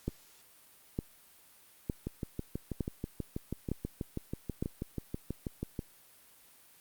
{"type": "two click trains", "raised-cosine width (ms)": 3, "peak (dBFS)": [-22, -19], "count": [24, 6], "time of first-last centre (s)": [[2.07, 5.792], [0.08, 4.625]], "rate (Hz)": [6.18, 1.1], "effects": ["white hiss -60 dBFS RMS until 6.8 s", "Opus 48 kbps"]}